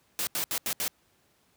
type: noise bursts at uneven times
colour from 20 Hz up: white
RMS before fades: -30 dBFS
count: 5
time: 0.19-0.27 / 0.35-0.44 / 0.51-0.58 / 0.66-0.73 / 0.8-0.88 s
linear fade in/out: 0 ms
effects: pink hiss -67 dBFS RMS until 1.56 s + high-pass 80 Hz 12 dB/octave